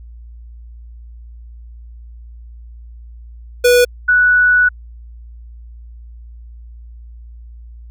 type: tone pair in turn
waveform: square / sine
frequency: 489.3 / 1476.9 Hz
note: B4 / F#6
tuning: -16 / -4 cents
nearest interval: octave + perfect fifth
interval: 1912 cents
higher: second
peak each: -8 dBFS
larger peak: neither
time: 3.64-3.85 / 4.08-4.69 s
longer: second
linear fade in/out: 10 ms
effects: added 58 Hz sine -33 dBFS peak until 7.9 s